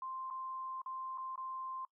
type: tone with dropouts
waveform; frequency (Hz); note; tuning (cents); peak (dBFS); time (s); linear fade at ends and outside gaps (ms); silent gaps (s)
sine; 1046.5; C6; 0; -40; 0.02-1.85; 2; 0.302-0.308 / 0.817-0.86 / 1.176-1.181 / 1.358-1.377
effects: noise-tail reverb RT60 0.1 s tail -22 dB re dry